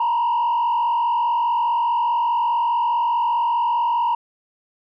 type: tone with frequency modulation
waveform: sine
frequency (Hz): 946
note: A#5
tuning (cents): +25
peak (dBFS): -15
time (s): 0-4.15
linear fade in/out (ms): 5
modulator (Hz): 44.8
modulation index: 0.86
effects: tanh soft clip ceiling -15 dBFS